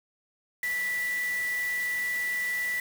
sine tone in noise, 1966 Hz, B6, 8 cents flat, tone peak -27 dBFS, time 0.63-2.8 s, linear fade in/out 2 ms, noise white, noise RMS -41 dBFS, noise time 0.63-2.8 s, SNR +11 dB, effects none

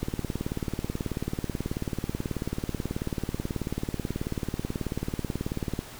click train, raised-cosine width 3 ms, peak -16 dBFS, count 107, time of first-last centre 0.03-5.791 s, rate 18.4 Hz, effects pink hiss -44 dBFS RMS until 5.99 s

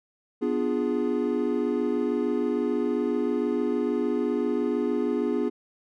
triangle chord, B diminished seventh, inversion none, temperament equal, 246.9 / 293.7 / 349.2 / 415.3 Hz, B3 / D4 / F4 / Ab4, 0 / 0 / 0 / 0 cents, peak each -26 / -28 / -28 / -26 dBFS, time 0.41-5.5 s, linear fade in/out 20 ms, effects none

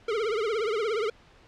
square tone with vibrato, 436.9 Hz, A4, 12 cents flat, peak -26 dBFS, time 0.08-1.1 s, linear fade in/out 5 ms, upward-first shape triangle, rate 17 Hz, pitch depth 160 cents each way, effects pink hiss -56 dBFS RMS until 1.47 s + low-pass 4000 Hz 12 dB/octave

